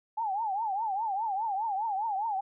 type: tone with vibrato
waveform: sine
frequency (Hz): 836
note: G#5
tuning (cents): +11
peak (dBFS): -28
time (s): 0.17-2.41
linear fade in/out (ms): 10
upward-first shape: triangle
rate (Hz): 4.9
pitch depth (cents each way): 200
effects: none